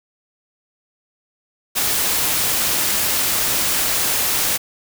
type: noise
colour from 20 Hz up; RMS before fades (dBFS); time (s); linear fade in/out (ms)
white; -19; 1.75-4.58; 20
effects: none